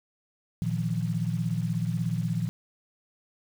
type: chord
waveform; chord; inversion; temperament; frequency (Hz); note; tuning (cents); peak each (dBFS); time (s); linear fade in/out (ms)
sine; Bb suspended fourth; none; equal with one note detuned; 116.54 / 158.1 / 174.61; Bb2 / Eb3 / F3; 0 / +28 / 0; -30; 0.62-2.49; 0
effects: 8-bit